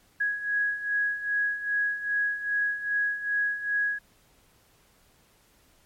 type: beating tone pair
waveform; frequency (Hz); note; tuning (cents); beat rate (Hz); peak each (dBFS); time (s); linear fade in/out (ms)
sine; 1661.2 / 1663.7; G#6 / G#6; 0 / +3; 2.5; -31 / -26; 0.2-3.99; 10
effects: pink hiss -62 dBFS RMS until 5.85 s + MP3 64 kbps